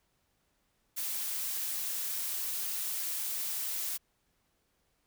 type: noise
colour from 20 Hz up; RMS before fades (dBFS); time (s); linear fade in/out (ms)
blue; -35; 0.96-3.98; 20
effects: pink hiss -75 dBFS RMS until 5.06 s